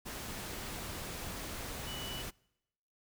sine tone in noise, 2960 Hz, F#7, in tune, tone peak -43 dBFS, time 1.86-2.23 s, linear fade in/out 20 ms, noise pink, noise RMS -42 dBFS, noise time 0.05-2.31 s, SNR -4 dB, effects noise-tail reverb RT60 0.9 s tail -26 dB re dry

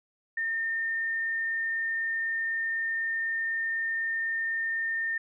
sine tone, 1816 Hz, A#6, 46 cents flat, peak -27 dBFS, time 0.37-5.18 s, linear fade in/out 5 ms, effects none

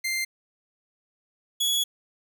sawtooth tone pair in turn, 2093 / 3372 Hz, C7 / G#7, 0 / +26 cents, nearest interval minor sixth, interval 826 cents, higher second, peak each -22 / -19 dBFS, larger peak second, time 0.04-0.25 / 1.6-1.84 s, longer second, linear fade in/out 10 ms, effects none

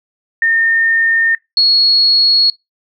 sine tone pair in turn, 1822 / 4333 Hz, A#6 / C#8, -40 / -40 cents, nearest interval octave + minor third, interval 1500 cents, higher second, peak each -9 / -7 dBFS, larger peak second, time 0.42-1.35 / 1.57-2.5 s, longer neither, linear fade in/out 2 ms, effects noise-tail reverb RT60 0.2 s tail -24 dB re dry

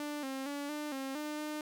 sawtooth tone with pitch steps, 295.2 / 267.1 / 285.8 / 298.7 / 268.3 / 300.4 / 302.5 Hz, D4 / C4 / D4 / D4 / C4 / D4 / D#4, +9 / +36 / -47 / +29 / +44 / +39 / -49 cents, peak -33 dBFS, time 0-1.61 s, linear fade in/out 2 ms, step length 230 ms, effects none

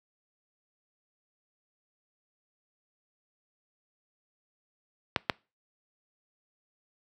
clicks, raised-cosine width 0.3 ms, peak -7 / -7 dBFS, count 2, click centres 5.162 / 5.298 s, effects noise-tail reverb RT60 0.3 s tail -25 dB re dry + high-pass 80 Hz 12 dB/octave

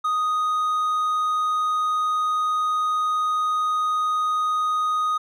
triangle tone, 1244.5 Hz, D#6, in tune, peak -18 dBFS, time 0.04-5.18 s, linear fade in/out 10 ms, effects none

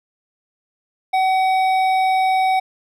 triangle tone with hard clipping, 756 Hz, F#5, 37 cents sharp, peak -16 dBFS, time 1.13-2.6 s, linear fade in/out 10 ms, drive 13 dB, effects none

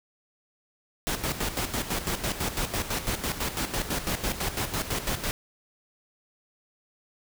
pink noise with tremolo, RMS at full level -28 dBFS, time 1.07-5.31 s, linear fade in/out 0 ms, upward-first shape square, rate 6 Hz, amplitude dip 65%, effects none

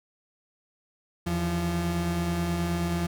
35% pulse tone pair together, 81.3 / 172 Hz, E2 / F3, -23 / -26 cents, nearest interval octave + minor second, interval 1297 cents, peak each -30 / -25 dBFS, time 1.26-3.07 s, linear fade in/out 10 ms, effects none

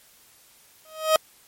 30% pulse tone with exponential growth, 630 Hz, D#5, 21 cents sharp, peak -10 dBFS, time 0.85-1.16 s, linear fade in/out 1 ms, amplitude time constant 66 ms, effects white hiss -55 dBFS RMS until 1.47 s + MP3 64 kbps

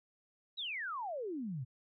sine exponential sweep, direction down, 4000 to 116.9 Hz, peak -37 dBFS, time 0.57-1.65 s, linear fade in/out 20 ms, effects none

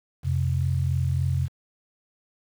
sine tone pair together, 88 / 131.5 Hz, F2 / C3, +14 / +9 cents, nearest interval perfect fifth, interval 695 cents, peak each -24 dBFS, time 0.23-1.49 s, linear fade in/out 50 ms, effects 8-bit

